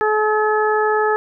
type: harmonic tone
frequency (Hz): 428.1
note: A4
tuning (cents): -47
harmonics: 1 / 2 / 3 / 4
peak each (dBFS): -17 / -20 / -22 / -23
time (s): 0.01-1.16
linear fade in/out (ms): 0
effects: none